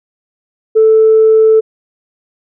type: tone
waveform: sine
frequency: 440 Hz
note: A4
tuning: in tune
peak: -3 dBFS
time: 0.75-1.61 s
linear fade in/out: 20 ms
effects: tanh soft clip ceiling 0 dBFS